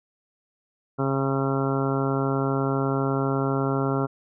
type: harmonic tone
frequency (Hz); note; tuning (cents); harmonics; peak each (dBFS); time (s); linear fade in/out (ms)
136; C#3; -33; 1 / 2 / 3 / 4 / 5 / 6 / 7 / 8 / 9 / 10; -26 / -27 / -28 / -33 / -34 / -37 / -37 / -37 / -38 / -33; 0.98-4.07; 20
effects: none